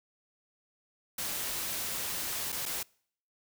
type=noise with dropouts; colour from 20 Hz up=white; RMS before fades=-35 dBFS; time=1.18-2.83 s; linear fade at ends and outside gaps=5 ms; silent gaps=2.521-2.525 / 2.656-2.66 s; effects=noise-tail reverb RT60 0.6 s tail -26 dB re dry